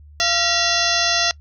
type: harmonic tone with a mistuned harmonic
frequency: 686 Hz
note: F5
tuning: 31 cents flat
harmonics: 1 / 2 / 3 / 4 / 5 / 6 / 7 / 8 / 9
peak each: -25 / -25 / -25 / -25 / -25 / -25 / -25 / -25 / -25 dBFS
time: 0.2-1.31 s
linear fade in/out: 0 ms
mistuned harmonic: 3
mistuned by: -120 cents
effects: noise-tail reverb RT60 0.1 s tail -24 dB re dry + added 74 Hz sine -41 dBFS peak until 1.4 s